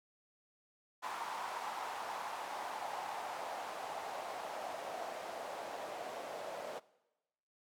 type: noise with band-pass filter sweep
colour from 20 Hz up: white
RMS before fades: -43 dBFS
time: 1.02-6.8 s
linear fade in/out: 20 ms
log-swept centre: 940 to 600 Hz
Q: 3.2
effects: noise-tail reverb RT60 1.0 s tail -21 dB re dry